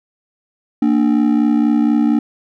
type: ring-modulated tone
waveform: triangle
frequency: 262.5 Hz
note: C4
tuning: 6 cents sharp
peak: -6 dBFS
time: 0.82-2.19 s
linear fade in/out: 2 ms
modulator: 32.1 Hz
effects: none